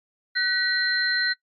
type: tone cluster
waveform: sine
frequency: 1504 / 1921 / 4126 Hz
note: F#6 / B6 / C8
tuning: +28 / -48 / -25 cents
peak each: -25 dBFS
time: 0.35-1.34 s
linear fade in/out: 20 ms
effects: noise-tail reverb RT60 0.1 s tail -21 dB re dry + MP3 64 kbps